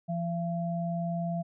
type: tone pair together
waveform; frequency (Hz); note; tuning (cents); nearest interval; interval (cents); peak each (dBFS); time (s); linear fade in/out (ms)
sine; 170 / 680; F3 / F5; -46 / -46; 2 octaves; 2400; -30 / -34; 0.08-1.43; 20
effects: none